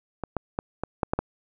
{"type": "clicks", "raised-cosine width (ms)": 1, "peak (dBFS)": [-16, -12, -12, -14, -8, -9, -10], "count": 7, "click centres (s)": [0.237, 0.367, 0.589, 0.836, 1.032, 1.135, 1.19], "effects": []}